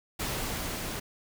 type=noise with level ramp; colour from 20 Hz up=pink; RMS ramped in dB=-32 to -36 dBFS; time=0.19-1 s; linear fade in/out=10 ms; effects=none